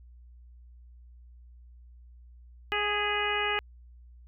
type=harmonic tone with a mistuned harmonic; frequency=415.3 Hz; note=G#4; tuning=in tune; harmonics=1 / 2 / 3 / 4 / 5 / 6 / 7; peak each=-34 / -34 / -34 / -34 / -34 / -34 / -34 dBFS; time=2.72-3.59 s; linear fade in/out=0 ms; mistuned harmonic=5; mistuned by=-32 cents; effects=added 60 Hz sine -49 dBFS peak until 4.27 s